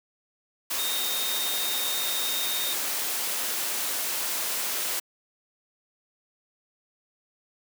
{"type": "tone in noise", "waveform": "sine", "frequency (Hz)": 3694, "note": "A#7", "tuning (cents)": -16, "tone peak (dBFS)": -30, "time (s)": [0.78, 2.74], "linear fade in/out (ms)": 10, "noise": "white", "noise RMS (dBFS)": -29, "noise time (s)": [0.7, 5], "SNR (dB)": -4, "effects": ["high-pass 300 Hz 12 dB/octave"]}